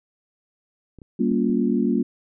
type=clicks; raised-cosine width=3 ms; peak=-30 dBFS; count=4; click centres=0.987 / 1.018 / 1.316 / 1.498 s
type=chord; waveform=sine; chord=G half-diminished seventh; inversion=none; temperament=just; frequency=196 / 235.2 / 282.2 / 352.8 Hz; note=G3 / Bb3 / Db4 / F4; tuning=0 / +16 / +31 / +18 cents; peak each=-24 / -21 / -25 / -26 dBFS; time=1.19-2.03 s; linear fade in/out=10 ms
effects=none